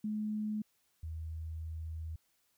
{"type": "tone pair in turn", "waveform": "sine", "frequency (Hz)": [213.1, 80.15], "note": ["G#3", "E2"], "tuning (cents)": [45, -48], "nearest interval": "octave + perfect fourth", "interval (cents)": 1693, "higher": "first", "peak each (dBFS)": [-33, -38], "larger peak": "first", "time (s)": [[0.04, 0.62], [1.03, 2.16]], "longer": "second", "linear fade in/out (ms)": 5, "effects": ["white hiss -75 dBFS RMS until 2.57 s"]}